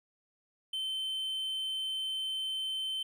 triangle tone, 3085 Hz, G7, 28 cents flat, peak -31 dBFS, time 0.73-3.03 s, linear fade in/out 5 ms, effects none

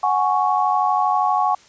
sine chord, F# suspended second, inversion none, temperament just, 740 / 832.5 / 1110 Hz, F#5 / G#5 / C#6, 0 / +4 / +2 cents, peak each -20 dBFS, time 0.03-1.55 s, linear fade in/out 5 ms, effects white hiss -50 dBFS RMS until 1.68 s + resampled to 16000 Hz

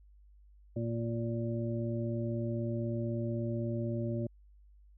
harmonic tone, 116.1 Hz, A#2, 7 cents flat, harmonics 1 / 2 / 3 / 5, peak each -34 / -37 / -39 / -41 dBFS, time 0.76-4.27 s, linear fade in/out 5 ms, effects added 50 Hz sine -56 dBFS peak until 4.97 s

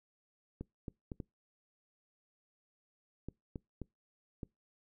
clicks, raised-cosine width 3 ms, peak -28 dBFS, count 8, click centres 0.61 / 0.882 / 1.118 / 1.202 / 3.286 / 3.558 / 3.817 / 4.432 s, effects noise-tail reverb RT60 0.2 s tail -25 dB re dry

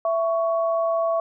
sine tone pair together, 663.6 / 1116 Hz, E5 / C#6, +11 / +11 cents, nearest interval major sixth, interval 900 cents, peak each -20 / -27 dBFS, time 0.05-1.2 s, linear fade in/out 2 ms, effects none

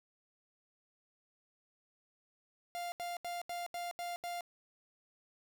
45% pulse tone bursts, 698.5 Hz, F5, in tune, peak -38 dBFS, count 7, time 2.75-4.408 s, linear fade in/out 0 ms, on 170 ms, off 78 ms, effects none

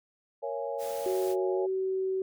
sine chord, A# half-diminished seventh, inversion none, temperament equal with one note detuned, 466.2 / 554.4 / 673.1 / 830.6 Hz, A#4 / C#5 / E5 / G#5, 0 / 0 / +36 / 0 cents, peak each -36 / -34 / -40 / -39 dBFS, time 0.42-1.67 s, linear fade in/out 20 ms
white noise, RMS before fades -45 dBFS, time 0.78-1.36 s, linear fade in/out 50 ms
sine tone with pitch glide, 373.2 to 379.3 Hz, F#4 to F#4, +15 to +43 cents, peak -27 dBFS, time 1.06-2.22 s, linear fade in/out 2 ms, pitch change +28 cents, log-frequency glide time 1.54-1.68 s
effects none

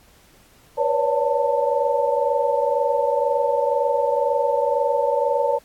sine tone cluster, 486.5 / 553 / 575 / 891 Hz, B4 / C#5 / D5 / A5, -26 / -4 / -37 / +22 cents, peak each -23 dBFS, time 0.77-5.59 s, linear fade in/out 20 ms, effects pink hiss -54 dBFS RMS until 5.64 s + AAC 64 kbps

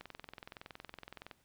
click train, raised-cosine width 0.3 ms, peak -30 dBFS, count 29, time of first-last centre 0.01-1.312 s, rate 21.5 Hz, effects pink hiss -72 dBFS RMS until 1.44 s

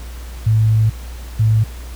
sine tone bursts at uneven times, 110 Hz, A2, in tune, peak -10 dBFS, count 2, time 0.46-0.9 / 1.39-1.64 s, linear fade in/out 10 ms, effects added 60 Hz sine -28 dBFS peak until 1.95 s + pink hiss -40 dBFS RMS until 1.95 s

